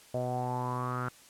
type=tone with low-pass filter sweep; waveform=sawtooth; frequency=124.7 Hz; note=B2; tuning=17 cents sharp; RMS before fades=-33 dBFS; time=0.14-1.09 s; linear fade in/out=5 ms; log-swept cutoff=620 to 1400 Hz; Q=8; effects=white hiss -56 dBFS RMS until 1.29 s + low-pass 11000 Hz 12 dB/octave